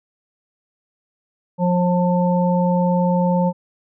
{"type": "harmonic tone", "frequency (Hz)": 178.2, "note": "F3", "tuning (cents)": 35, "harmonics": [1, 3, 5], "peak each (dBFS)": [-16, -21, -23], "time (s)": [1.58, 3.53], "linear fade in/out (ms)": 50, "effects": []}